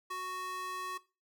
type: tone with high-pass filter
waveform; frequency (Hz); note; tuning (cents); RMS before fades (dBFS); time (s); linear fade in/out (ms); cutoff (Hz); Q
square; 370; F#4; 0; -39; 0.1-0.98; 10; 860; 6.3
effects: noise-tail reverb RT60 0.3 s tail -18 dB re dry